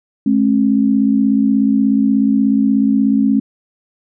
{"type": "tone pair together", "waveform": "sine", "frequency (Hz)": [213.5, 270.1], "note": ["G#3", "C#4"], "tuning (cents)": [48, -45], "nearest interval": "major third", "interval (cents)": 407, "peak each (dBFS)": -13, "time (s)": [0.26, 3.4], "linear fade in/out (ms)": 5, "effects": []}